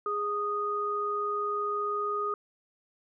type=tone pair together; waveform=sine; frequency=413.6 / 1239.4 Hz; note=G#4 / D#6; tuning=-7 / -7 cents; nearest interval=octave + perfect fifth; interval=1900 cents; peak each=-33 / -29 dBFS; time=0.06-2.34 s; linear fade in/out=2 ms; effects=none